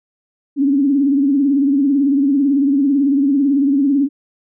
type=tone with vibrato; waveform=sine; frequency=278.5 Hz; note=C#4; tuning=8 cents sharp; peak=-11 dBFS; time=0.56-4.09 s; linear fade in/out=50 ms; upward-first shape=sine; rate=18 Hz; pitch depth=90 cents each way; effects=none